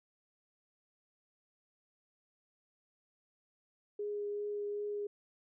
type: tone with vibrato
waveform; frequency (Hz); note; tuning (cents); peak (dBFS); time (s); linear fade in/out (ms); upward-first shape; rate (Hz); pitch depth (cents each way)
sine; 412.5; G#4; -12; -35; 3.99-5.07; 5; triangle; 2.6; 11
effects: none